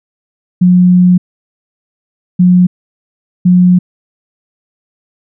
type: tone bursts at uneven times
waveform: sine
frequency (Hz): 180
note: F#3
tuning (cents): -47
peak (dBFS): -3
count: 3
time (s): 0.61-1.18 / 2.39-2.67 / 3.45-3.79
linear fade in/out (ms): 10
effects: none